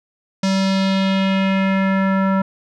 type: tone with low-pass filter sweep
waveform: square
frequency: 192.6 Hz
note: G3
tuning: 30 cents flat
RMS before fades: -17 dBFS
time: 0.43-2.42 s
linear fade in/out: 5 ms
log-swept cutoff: 5700 to 1300 Hz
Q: 2.2
effects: none